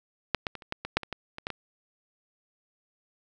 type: clicks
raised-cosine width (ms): 0.3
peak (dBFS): -7 / -13 / -22 / -30 / -14 / -18 / -6 / -21 / -17 / -22 / -15 / -18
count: 12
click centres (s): 0.347 / 0.468 / 0.553 / 0.622 / 0.724 / 0.85 / 0.97 / 1.033 / 1.127 / 1.384 / 1.469 / 1.503
effects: none